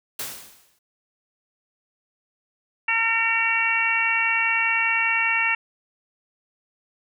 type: noise with exponential decay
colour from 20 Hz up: white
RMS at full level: -28 dBFS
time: 0.19-0.79 s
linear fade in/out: 5 ms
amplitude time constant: 130 ms
type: harmonic tone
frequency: 455 Hz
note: A#4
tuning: 42 cents flat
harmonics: 2 / 3 / 4 / 5 / 6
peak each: -29 / -30 / -25 / -24 / -23 dBFS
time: 2.88-5.55 s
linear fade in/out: 5 ms
effects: none